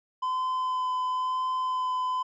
triangle tone with vibrato, 1019 Hz, C6, 46 cents flat, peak -24 dBFS, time 0.22-2.23 s, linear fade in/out 10 ms, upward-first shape sine, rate 0.98 Hz, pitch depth 10 cents each way, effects resampled to 16000 Hz

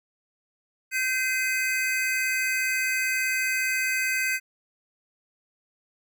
square tone cluster, 1551 / 2056 / 2526 Hz, G6 / C7 / D#7, -19 / -31 / +26 cents, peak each -29 dBFS, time 0.91-4.4 s, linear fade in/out 50 ms, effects none

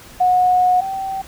sine tone pair in turn, 729 / 772.3 Hz, F#5 / G5, -26 / -26 cents, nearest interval minor second, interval 100 cents, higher second, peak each -11 / -21 dBFS, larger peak first, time 0.2-0.81 / 0.81-1.22 s, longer first, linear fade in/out 10 ms, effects pink hiss -41 dBFS RMS until 1.27 s

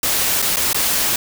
white noise with dropouts, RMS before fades -18 dBFS, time 0.03-1.16 s, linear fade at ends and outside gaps 2 ms, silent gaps 0.419-0.424 / 0.56-0.568 / 0.731-0.745 s, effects none

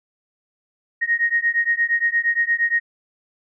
sine beating tone pair, 1864.7 / 1873.3 Hz, A#6 / A#6, 0 / +8 cents, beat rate 8.6 Hz, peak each -20 dBFS, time 1.01-2.8 s, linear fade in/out 20 ms, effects none

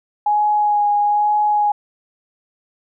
sine tone with vibrato, 832 Hz, G#5, 3 cents sharp, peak -13 dBFS, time 0.26-1.72 s, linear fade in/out 5 ms, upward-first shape sine, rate 1.1 Hz, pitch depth 16 cents each way, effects none

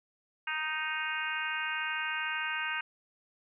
harmonic tone, 311.1 Hz, D#4, in tune, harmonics 3 / 4 / 5 / 6 / 7 / 8 / 9, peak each -41 / -41 / -35 / -41 / -41 / -39 / -40 dBFS, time 0.47-2.81 s, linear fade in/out 5 ms, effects none

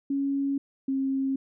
sine tone pair in turn, 277.2 / 269 Hz, C#4 / C4, 0 / +48 cents, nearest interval minor second, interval 52 cents, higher first, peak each -24 / -24 dBFS, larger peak neither, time 0.1-0.58 / 0.88-1.36 s, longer neither, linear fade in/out 5 ms, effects none

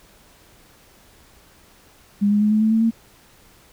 sine tone with pitch steps, 203.3 / 207.1 / 211 / 214.9 / 218.9 / 223 / 227.1 Hz, G#3 / G#3 / G#3 / A3 / A3 / A3 / A#3, -37 / -5 / +28 / -41 / -9 / +23 / -45 cents, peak -14 dBFS, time 2.21-2.91 s, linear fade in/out 20 ms, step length 100 ms, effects pink hiss -52 dBFS RMS until 3.72 s

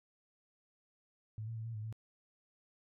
sine tone with pitch steps, 108.6 / 114 / 111.4 / 114.9 / 107 / 111 Hz, A2 / A#2 / A2 / A#2 / A2 / A2, -22 / -38 / +22 / -25 / -48 / +16 cents, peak -39 dBFS, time 1.38-1.926 s, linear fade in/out 0 ms, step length 91 ms, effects none

